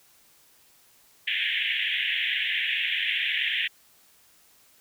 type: band-pass noise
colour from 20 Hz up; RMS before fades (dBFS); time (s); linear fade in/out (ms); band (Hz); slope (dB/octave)
white; -27; 1.27-3.68; 10; 1700 to 3400; 96
effects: white hiss -59 dBFS RMS until 4.8 s